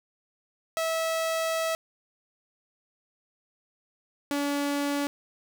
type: tone pair in turn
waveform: sawtooth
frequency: 650 / 285.7 Hz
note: E5 / D4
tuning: -24 / -48 cents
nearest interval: octave + major second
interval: 1424 cents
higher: first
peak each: -22 dBFS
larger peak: neither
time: 0.77-1.75 / 4.31-5.07 s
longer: first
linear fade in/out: 0 ms
effects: none